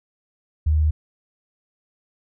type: tone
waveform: sine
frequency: 76.9 Hz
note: D#2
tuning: 20 cents flat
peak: -15 dBFS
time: 0.66-0.91 s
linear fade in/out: 10 ms
effects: none